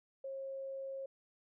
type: tone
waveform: sine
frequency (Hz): 540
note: C#5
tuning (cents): -45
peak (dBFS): -40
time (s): 0.24-1.06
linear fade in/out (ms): 5
effects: none